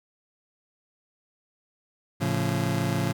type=chord; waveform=30% pulse; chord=A augmented; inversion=none; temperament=just; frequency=110 / 137.5 / 171.88 Hz; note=A2 / C#3 / E#3; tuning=0 / -14 / -27 cents; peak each=-26 dBFS; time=2.2-3.13 s; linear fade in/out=20 ms; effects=none